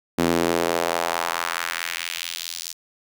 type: tone with high-pass filter sweep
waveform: sawtooth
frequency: 84.6 Hz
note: E2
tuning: 45 cents sharp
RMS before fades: -25 dBFS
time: 0.18-2.73 s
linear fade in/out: 10 ms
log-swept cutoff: 250 to 5400 Hz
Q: 1.5
effects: none